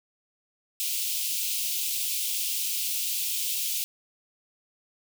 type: high-pass noise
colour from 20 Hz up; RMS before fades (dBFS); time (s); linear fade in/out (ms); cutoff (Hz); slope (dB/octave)
white; -29; 0.8-3.84; 0; 2500; 48
effects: none